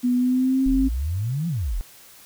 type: tone with pitch glide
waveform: sine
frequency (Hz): 246.9 to 266.2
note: B3 to C4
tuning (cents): 0 to +30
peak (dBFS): -17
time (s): 0.03-0.89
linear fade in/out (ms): 20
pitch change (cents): +130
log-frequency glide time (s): 0.15-0.63
type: exponential two-way sweep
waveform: sine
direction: up then down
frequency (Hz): 34.65 to 177.1 to 34.65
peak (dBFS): -22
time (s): 0.66-1.81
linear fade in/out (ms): 0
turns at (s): 1.48
effects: white hiss -48 dBFS RMS until 2.25 s